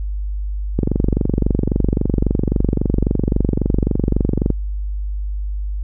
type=click train; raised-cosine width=3 ms; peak=-3 dBFS; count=89; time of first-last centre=0.79-4.503 s; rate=23.7 Hz; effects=added 50 Hz sine -20 dBFS peak until 5.83 s